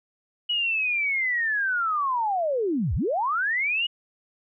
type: linear two-way sweep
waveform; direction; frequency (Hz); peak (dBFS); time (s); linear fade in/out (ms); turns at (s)
sine; down then up; 2937 to 51.91 to 2937; -22; 0.49-3.87; 10; 2.95
effects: none